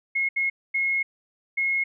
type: tone bursts at uneven times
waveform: sine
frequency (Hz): 2164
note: C#7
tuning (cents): -42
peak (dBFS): -21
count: 4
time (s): 0.15-0.29 / 0.36-0.5 / 0.74-1.03 / 1.57-1.84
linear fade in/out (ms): 10
effects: none